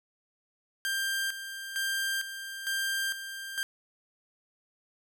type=tone with tremolo; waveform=sawtooth; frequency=1586 Hz; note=G6; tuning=20 cents sharp; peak=-25 dBFS; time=0.85-3.63 s; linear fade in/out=0 ms; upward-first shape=square; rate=1.1 Hz; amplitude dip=65%; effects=none